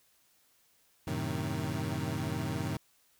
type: chord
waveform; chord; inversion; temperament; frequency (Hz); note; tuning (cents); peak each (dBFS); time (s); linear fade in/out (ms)
25% pulse; F# diminished seventh; none; equal; 92.5 / 110 / 130.81 / 155.56; F#2 / A2 / C3 / Eb3; 0 / 0 / 0 / 0; -35 / -35 / -34 / -33; 1.07-2.77; 5
effects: white hiss -68 dBFS RMS until 3.19 s